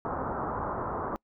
white low-pass noise, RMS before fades -33 dBFS, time 0.05-1.16 s, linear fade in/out 0 ms, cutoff 1300 Hz, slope 48 dB/octave, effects noise-tail reverb RT60 0.1 s tail -25 dB re dry

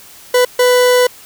40% pulse tone bursts at uneven times, 496.4 Hz, B4, 9 cents sharp, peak -7 dBFS, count 2, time 0.34-0.45 / 0.59-1.07 s, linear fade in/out 5 ms, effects white hiss -39 dBFS RMS until 1.25 s

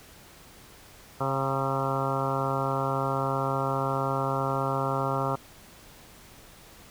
harmonic tone with a mistuned harmonic, 135.1 Hz, C#3, 44 cents flat, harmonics 1 / 2 / 3 / 4 / 5 / 6 / 7 / 8 / 9 / 10, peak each -31 / -36 / -35 / -33 / -35 / -36 / -34 / -36 / -34 / -36 dBFS, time 1.2-5.36 s, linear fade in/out 10 ms, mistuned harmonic 5, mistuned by +35 cents, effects pink hiss -51 dBFS RMS until 6.9 s

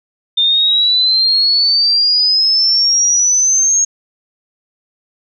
sine exponential sweep, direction up, 3598 to 6570 Hz, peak -9 dBFS, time 0.37-3.85 s, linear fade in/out 10 ms, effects none

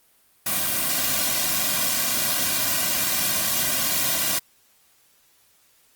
white noise with comb filter, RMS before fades -23 dBFS, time 0.46-4.39 s, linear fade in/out 5 ms, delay 2.3 ms, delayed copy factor -0.95, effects white hiss -60 dBFS RMS until 5.95 s + Opus 32 kbps

